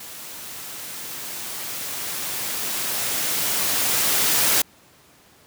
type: noise with level ramp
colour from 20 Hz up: white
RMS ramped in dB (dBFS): -38 to -18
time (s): 0-4.62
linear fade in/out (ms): 5
effects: pink hiss -53 dBFS RMS until 5.46 s + high-pass 100 Hz 12 dB/octave